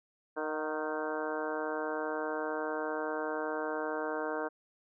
harmonic tone with a mistuned harmonic, 155.1 Hz, D#3, 5 cents flat, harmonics 2 / 3 / 4 / 5 / 6 / 7 / 8 / 9 / 10, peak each -40 / -37 / -39 / -43 / -42 / -44 / -47 / -45 / -42 dBFS, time 0.36-4.49 s, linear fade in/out 20 ms, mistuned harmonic 5, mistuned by -40 cents, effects none

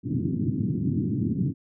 pink band-pass noise, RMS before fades -26 dBFS, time 0.03-1.54 s, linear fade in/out 50 ms, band 100 to 320 Hz, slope 48 dB/octave, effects none

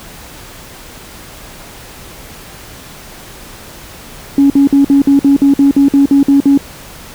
sine tone bursts, 278.9 Hz, C#4, 11 cents sharp, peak -3 dBFS, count 13, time 4.38-6.576 s, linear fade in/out 2 ms, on 120 ms, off 53 ms, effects tanh soft clip ceiling 0 dBFS + pink hiss -33 dBFS RMS until 7.14 s

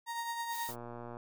35% pulse tone with tremolo, 932.3 Hz, A#5, in tune, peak -32 dBFS, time 0.06-0.72 s, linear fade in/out 50 ms, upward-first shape triangle, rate 9.4 Hz, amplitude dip 50%
blue noise, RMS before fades -44 dBFS, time 0.5-0.76 s, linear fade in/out 50 ms
click train, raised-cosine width 1 ms, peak -31 dBFS, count 58, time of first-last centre 0.69-1.169 s, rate 119 Hz
effects none

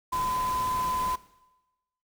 sine tone in noise, 1014 Hz, B5, 45 cents sharp, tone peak -26 dBFS, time 0.12-1.16 s, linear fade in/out 10 ms, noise pink, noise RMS -38 dBFS, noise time 0.12-1.16 s, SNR +9 dB, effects noise-tail reverb RT60 1.0 s tail -18 dB re dry

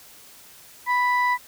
sine tone pair together, 987.8 / 1975.6 Hz, B5 / B6, 0 / 0 cents, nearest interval octave, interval 1200 cents, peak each -18 / -21 dBFS, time 0.86-1.38 s, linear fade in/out 50 ms, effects tanh soft clip ceiling -15 dBFS + white hiss -48 dBFS RMS until 1.47 s

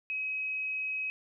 sine tone, 2544 Hz, D#7, 38 cents sharp, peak -31 dBFS, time 0.1-1.1 s, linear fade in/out 0 ms, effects none

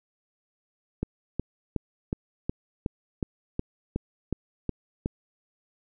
click train, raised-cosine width 3 ms, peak -14 dBFS, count 12, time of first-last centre 1.03-5.059 s, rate 2.73 Hz, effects none

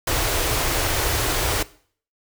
pink band-stop noise, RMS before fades -22 dBFS, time 0.07-1.63 s, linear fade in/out 5 ms, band 140 to 280 Hz, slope 48 dB/octave, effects noise-tail reverb RT60 0.5 s tail -19 dB re dry

